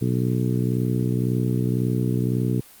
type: harmonic tone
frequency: 61.9 Hz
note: B1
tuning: 5 cents sharp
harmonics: 2 / 3 / 4 / 5 / 6 / 7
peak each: -22 / -26 / -28 / -30 / -32 / -33 dBFS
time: 0.01-2.61 s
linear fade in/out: 10 ms
effects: white hiss -48 dBFS RMS until 2.8 s + Opus 32 kbps